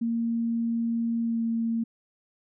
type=tone with pitch glide; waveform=sine; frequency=231.2 to 228.8 Hz; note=A#3 to A#3; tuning=-14 to -32 cents; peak=-24 dBFS; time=0.01-1.84 s; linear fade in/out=10 ms; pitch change=-18 cents; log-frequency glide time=1.22-1.41 s; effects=none